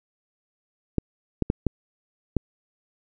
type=clicks; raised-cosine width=3 ms; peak=-8 dBFS; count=5; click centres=0.983 / 1.423 / 1.501 / 1.667 / 2.367 s; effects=none